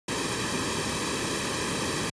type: noise with comb filter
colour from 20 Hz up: pink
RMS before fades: -29 dBFS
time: 0.08-2.1 s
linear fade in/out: 5 ms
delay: 1.4 ms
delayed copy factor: -0.65
effects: high-pass 80 Hz 12 dB/octave + resampled to 22050 Hz